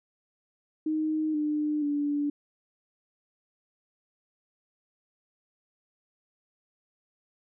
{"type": "tone with pitch steps", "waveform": "sine", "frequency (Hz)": [311.1, 300.5, 290.3], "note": ["D#4", "D4", "D4"], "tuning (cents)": [0, 40, -20], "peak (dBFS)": -25, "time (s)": [0.86, 2.3], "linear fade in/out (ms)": 5, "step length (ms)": 480, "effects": []}